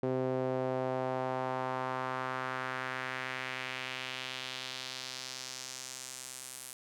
sawtooth tone with band-pass filter sweep, 129.5 Hz, C3, 17 cents flat, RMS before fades -37 dBFS, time 0.03-6.73 s, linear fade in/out 0 ms, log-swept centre 420 to 10000 Hz, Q 1.7, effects none

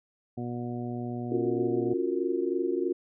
harmonic tone, 121 Hz, B2, 35 cents flat, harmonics 1 / 2 / 3 / 4 / 5 / 6, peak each -36 / -34 / -39 / -48 / -46 / -43 dBFS, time 0.37-1.94 s, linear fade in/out 10 ms
sine chord, Gb major seventh, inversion second, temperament just, 277.5 / 346.9 / 370 / 462.5 Hz, Db4 / F4 / Gb4 / Bb4, +2 / -12 / 0 / -14 cents, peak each -34 / -29 / -30 / -35 dBFS, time 1.31-2.93 s, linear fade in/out 10 ms
effects none

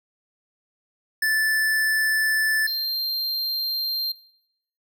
square tone pair in turn, 1752 / 4176 Hz, A6 / C8, -8 / -4 cents, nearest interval octave + minor third, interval 1504 cents, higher second, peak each -20 / -25 dBFS, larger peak first, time 1.22-2.67 / 2.67-4.12 s, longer neither, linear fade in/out 5 ms, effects noise-tail reverb RT60 0.7 s tail -17 dB re dry

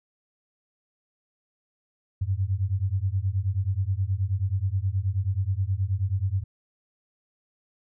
sine beating tone pair, 91.8 / 101.2 Hz, F#2 / G#2, -13 / -44 cents, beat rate 9.4 Hz, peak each -26 dBFS, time 2.21-6.44 s, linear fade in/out 10 ms, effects none

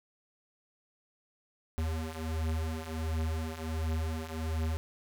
square beating tone pair, 79 / 80.4 Hz, D#2 / E2, +27 / -43 cents, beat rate 1.4 Hz, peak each -37 / -34 dBFS, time 1.78-4.77 s, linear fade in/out 0 ms, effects none

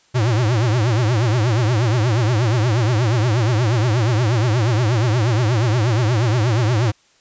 square tone with vibrato, 115.2 Hz, A#2, 20 cents flat, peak -15 dBFS, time 0.14-6.92 s, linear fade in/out 20 ms, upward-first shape triangle, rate 8.4 Hz, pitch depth 230 cents each way, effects white hiss -56 dBFS RMS until 7.2 s + resampled to 16000 Hz

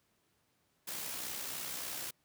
white noise with amplitude modulation, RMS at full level -39 dBFS, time 0.87-2.11 s, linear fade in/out 10 ms, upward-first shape sine, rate 63.4 Hz, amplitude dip 40%, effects pink hiss -75 dBFS RMS until 2.24 s + high-pass 80 Hz 12 dB/octave

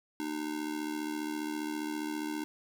square tone with amplitude modulation, 304.2 Hz, D#4, 39 cents flat, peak -31 dBFS, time 0.2-2.44 s, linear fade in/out 0 ms, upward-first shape sine, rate 74.9 Hz, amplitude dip 75%, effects none

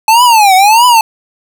square tone with vibrato, 860 Hz, A5, 40 cents flat, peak -4 dBFS, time 0.08-1.01 s, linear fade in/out 2 ms, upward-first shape triangle, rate 1.6 Hz, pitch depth 270 cents each way, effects none

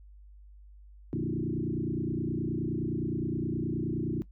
sine tone with frequency modulation, 233.1 Hz, A#3, in tune, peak -28 dBFS, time 1.13-4.22 s, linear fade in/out 0 ms, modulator 29.6 Hz, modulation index 4.1, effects noise-tail reverb RT60 0.1 s tail -18 dB re dry + added 50 Hz sine -49 dBFS peak until 4.31 s

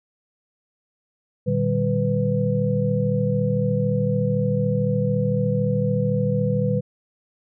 sine tone cluster, 116.3 / 150 / 194 / 497.5 Hz, A#2 / D3 / G3 / B4, -4 / +37 / -18 / +13 cents, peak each -24 dBFS, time 1.46-6.81 s, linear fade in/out 20 ms, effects none

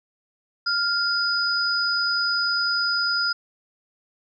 sine tone pair together, 1396.9 / 4975 Hz, F6 / D#8, 0 / -1 cents, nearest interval octave + minor seventh, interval 2199 cents, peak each -23 dBFS, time 0.66-3.33 s, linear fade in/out 10 ms, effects none

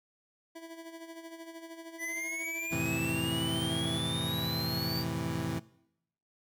25% pulse tone with tremolo, 329.6 Hz, E4, in tune, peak -38 dBFS, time 0.55-3.98 s, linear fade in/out 10 ms, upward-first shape sine, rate 13 Hz, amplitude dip 60%
square exponential sweep, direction up, 1975.5 to 4666 Hz, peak -35 dBFS, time 1.98-5.05 s, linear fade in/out 50 ms
25% pulse chord, F major seventh, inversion none, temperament equal, 87.31 / 110 / 130.81 / 164.81 Hz, F2 / A2 / C3 / E3, 0 / 0 / 0 / 0 cents, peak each -38 / -35 / -33 / -32 dBFS, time 2.71-5.6 s, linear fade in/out 20 ms
effects noise-tail reverb RT60 0.8 s tail -21 dB re dry

